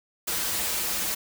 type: noise with comb filter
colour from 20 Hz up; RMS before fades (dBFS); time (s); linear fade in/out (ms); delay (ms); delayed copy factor
white; -28; 0.27-1.15; 10; 7.5; -1
effects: none